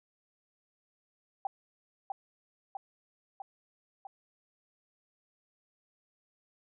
sine tone with echo, 784 Hz, G5, in tune, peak -29 dBFS, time 1.45-1.47 s, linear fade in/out 2 ms, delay 650 ms, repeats 4, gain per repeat -3 dB, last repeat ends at 4.07 s, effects none

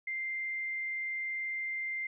sine tone, 2093 Hz, C7, in tune, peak -33 dBFS, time 0.07-2.07 s, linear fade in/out 5 ms, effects none

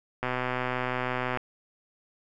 click train, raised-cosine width 0.5 ms, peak -14 dBFS, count 145, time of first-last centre 0.23-1.373 s, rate 126 Hz, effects none

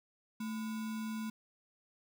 sine tone with sample-and-hold, 220 Hz, A3, in tune, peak -36 dBFS, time 0.4-1.3 s, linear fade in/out 5 ms, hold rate 1225 Hz, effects none

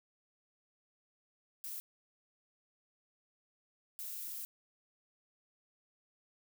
violet noise bursts at uneven times, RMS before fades -43 dBFS, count 2, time 1.64-1.8 / 3.99-4.45 s, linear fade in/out 0 ms, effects none

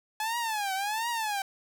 sawtooth tone with vibrato, 851 Hz, G#5, 42 cents sharp, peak -25 dBFS, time 0.2-1.42 s, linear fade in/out 2 ms, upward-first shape triangle, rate 1.4 Hz, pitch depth 210 cents each way, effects none

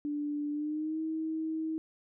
sine tone with pitch glide, 293.5 to 318.2 Hz, D4 to D#4, -1 to +39 cents, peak -31 dBFS, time 0.05-1.78 s, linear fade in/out 0 ms, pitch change +140 cents, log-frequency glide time 0.51-1 s, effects none

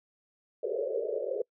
pink band-pass noise, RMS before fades -32 dBFS, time 0.63-1.42 s, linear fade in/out 5 ms, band 390 to 590 Hz, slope 96 dB/octave, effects noise-tail reverb RT60 0.1 s tail -26 dB re dry

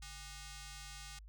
5% pulse ring-modulated tone, 670 Hz, E5, 28 cents sharp, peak -35 dBFS, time 0.02-1.19 s, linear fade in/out 5 ms, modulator 528 Hz, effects added 51 Hz sine -51 dBFS peak until 1.28 s

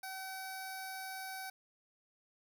10% pulse tone with notch filter, 762 Hz, G5, 49 cents flat, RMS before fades -44 dBFS, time 0.03-1.5 s, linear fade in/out 5 ms, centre 3100 Hz, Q 0.96, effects none

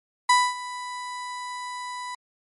35% pulse tone with ADSR envelope, 991 Hz, B5, 6 cents sharp, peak -12 dBFS, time 0.29-2.15 s, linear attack 7 ms, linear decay 240 ms, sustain -18 dB, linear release 5 ms, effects MP3 48 kbps

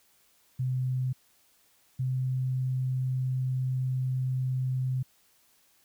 sine tone pair in turn, 128.5 / 129.2 Hz, C3 / C3, -31 / -21 cents, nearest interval unison, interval 10 cents, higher second, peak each -26 dBFS, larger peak neither, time 0.59-1.13 / 1.99-5.03 s, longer second, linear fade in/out 10 ms, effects white hiss -65 dBFS RMS until 5.84 s

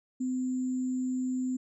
sine tone with sample-and-hold, 255.2 Hz, C4, 43 cents flat, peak -28 dBFS, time 0.2-1.57 s, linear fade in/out 10 ms, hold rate 7350 Hz, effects resampled to 24000 Hz

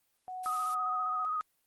sine tone with tremolo, 740 Hz, F#5, in tune, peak -37 dBFS, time 0.28-1.25 s, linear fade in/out 0 ms, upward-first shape sine, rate 2 Hz, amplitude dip 35%
blue noise, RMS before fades -44 dBFS, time 0.43-0.75 s, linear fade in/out 10 ms
sine tone with vibrato, 1254 Hz, D#6, 13 cents sharp, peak -30 dBFS, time 0.46-1.41 s, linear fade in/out 0 ms, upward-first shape square, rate 15 Hz, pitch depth 23 cents each way
effects white hiss -75 dBFS RMS until 1.66 s + Opus 32 kbps

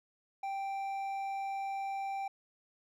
triangle tone with hard clipping, 784 Hz, G5, in tune, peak -36 dBFS, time 0.43-2.28 s, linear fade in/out 5 ms, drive 9 dB, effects none

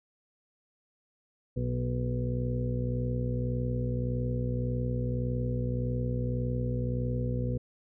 harmonic tone with a mistuned harmonic, 61.74 Hz, B1, in tune, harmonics 1 / 2 / 3 / 4 / 6 / 7 / 8, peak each -35 / -30 / -42 / -36 / -44 / -45 / -38 dBFS, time 1.56-7.58 s, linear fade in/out 10 ms, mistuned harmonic 4, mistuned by -17 cents, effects none

